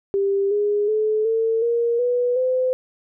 sine tone with pitch steps, 395.7 / 413 / 431 / 449.8 / 469.5 / 490 / 511.4 Hz, G4 / G#4 / A4 / A4 / A#4 / B4 / C5, +16 / -10 / -36 / +38 / +12 / -14 / -40 cents, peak -17 dBFS, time 0.14-2.73 s, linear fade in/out 0 ms, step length 370 ms, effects none

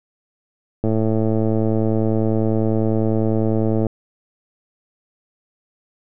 click train, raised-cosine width 2 ms, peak -7 dBFS, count 334, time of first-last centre 0.84-3.867 s, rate 110 Hz, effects none

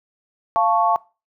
sine chord, F augmented, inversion none, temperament equal with one note detuned, 694 / 880 / 1108.7 Hz, F5 / A5 / C#6, -11 / 0 / 0 cents, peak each -19 dBFS, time 0.56-0.96 s, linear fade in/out 0 ms, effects noise-tail reverb RT60 0.3 s tail -21 dB re dry

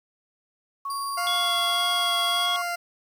sine tone, 1108.7 Hz, C#6, in tune, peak -28 dBFS, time 0.85-2.62 s, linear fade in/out 5 ms
25% pulse tone with tremolo, 4756 Hz, D8, 21 cents sharp, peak -28 dBFS, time 0.9-2.46 s, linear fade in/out 2 ms, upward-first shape triangle, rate 18 Hz, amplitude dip 30%
20% pulse tone with vibrato, 698.5 Hz, F5, in tune, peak -22 dBFS, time 1.17-2.76 s, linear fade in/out 10 ms, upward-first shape sine, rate 1.7 Hz, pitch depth 13 cents each way
sine tone with pitch glide, 3373 to 3330 Hz, G#7 to G#7, +26 to +4 cents, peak -24 dBFS, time 1.27-2.56 s, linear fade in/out 0 ms, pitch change -22 cents, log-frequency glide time 1.39-1.93 s
effects 9-bit

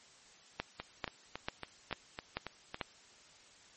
two click trains, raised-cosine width 0.3 ms, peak -23 / -18 dBFS, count 8 / 6, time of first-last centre 0.8-2.744 / 0.6-2.812 s, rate 3.6 / 2.26 Hz, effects white hiss -60 dBFS RMS until 3.76 s + MP3 32 kbps

